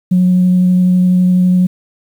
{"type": "tone with vibrato", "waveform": "sine", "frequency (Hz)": 181.7, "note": "F#3", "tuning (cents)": -31, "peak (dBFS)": -6, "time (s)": [0.11, 1.67], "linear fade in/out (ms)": 10, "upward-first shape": "triangle", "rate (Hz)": 12, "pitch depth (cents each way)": 10, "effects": ["tanh soft clip ceiling -3 dBFS", "7-bit"]}